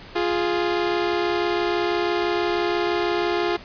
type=tone pair together; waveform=sawtooth; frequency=349.1 / 415.2 Hz; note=F4 / G#4; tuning=-1 / 0 cents; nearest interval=minor third; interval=301 cents; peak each=-18 / -21 dBFS; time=0.15-3.57 s; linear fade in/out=10 ms; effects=pink hiss -42 dBFS RMS until 3.64 s + resampled to 11025 Hz